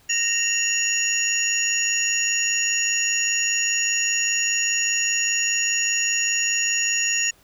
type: tone cluster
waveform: sine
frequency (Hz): 1854 / 2728 / 2833 / 5590 / 6830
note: A#6 / F7 / F7 / F8 / G#8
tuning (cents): -10 / -41 / +24 / +1 / +48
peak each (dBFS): -27 / -25 / -29 / -28 / -22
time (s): 0.09-7.31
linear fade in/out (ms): 10
effects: tanh soft clip ceiling -11 dBFS + pink hiss -56 dBFS RMS until 7.43 s